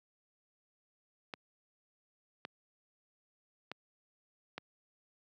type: clicks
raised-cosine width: 0.3 ms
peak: -24 dBFS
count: 4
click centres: 1.338 / 2.451 / 3.716 / 4.58 s
effects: high-pass 150 Hz 12 dB/octave